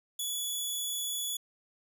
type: tone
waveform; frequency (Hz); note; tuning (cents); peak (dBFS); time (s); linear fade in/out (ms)
15% pulse; 3413; G#7; +47; -25; 0.19-1.37; 5
effects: none